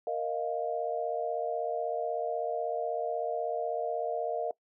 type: chord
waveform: sine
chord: Bb suspended fourth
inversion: none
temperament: equal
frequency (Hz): 466.2 / 622.3 / 698.5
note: Bb4 / Eb5 / F5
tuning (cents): 0 / 0 / 0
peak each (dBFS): -34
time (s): 0.07-4.51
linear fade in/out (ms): 2
effects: noise-tail reverb RT60 0.1 s tail -21 dB re dry